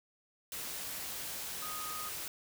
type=tone in noise; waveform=sine; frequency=1244.5 Hz; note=D#6; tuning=in tune; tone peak=-42 dBFS; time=1.62-2.09 s; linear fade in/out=2 ms; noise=white; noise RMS=-41 dBFS; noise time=0.52-2.28 s; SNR=-4 dB; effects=none